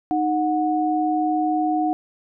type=tone pair together; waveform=sine; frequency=309.6 / 733 Hz; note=D#4 / F#5; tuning=-9 / -16 cents; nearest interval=octave + minor third; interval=1493 cents; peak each=-21 dBFS; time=0.11-1.93 s; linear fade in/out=0 ms; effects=none